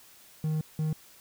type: tone bursts at uneven times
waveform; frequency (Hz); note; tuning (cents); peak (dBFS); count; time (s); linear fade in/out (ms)
triangle; 155.56; D#3; 0; -24; 2; 0.44-0.61 / 0.79-0.93; 2
effects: white hiss -55 dBFS RMS until 1.2 s